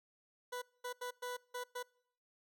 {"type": "tone bursts at uneven times", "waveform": "20% pulse", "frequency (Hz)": 493.9, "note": "B4", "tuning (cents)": 0, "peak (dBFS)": -35, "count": 6, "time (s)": [[0.52, 0.62], [0.84, 0.93], [1.01, 1.11], [1.22, 1.37], [1.54, 1.64], [1.75, 1.83]], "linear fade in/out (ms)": 10, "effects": ["noise-tail reverb RT60 0.7 s tail -25 dB re dry"]}